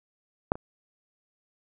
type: clicks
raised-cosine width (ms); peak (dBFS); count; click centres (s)
1; -8 / -25; 2; 0.519 / 0.555
effects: none